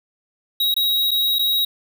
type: tone with dropouts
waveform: square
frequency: 3821 Hz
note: A#7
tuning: 42 cents sharp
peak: -17 dBFS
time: 0.6-1.65 s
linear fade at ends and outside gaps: 5 ms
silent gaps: 0.742-0.764 / 1.109-1.114 / 1.386-1.392 s
effects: none